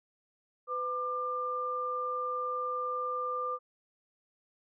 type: tone pair together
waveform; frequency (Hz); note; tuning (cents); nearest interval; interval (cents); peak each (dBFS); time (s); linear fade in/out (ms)
sine; 502.4 / 1195; B4 / D6; +30 / +30; octave + minor third; 1500; -37 / -32; 0.67-3.59; 50
effects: none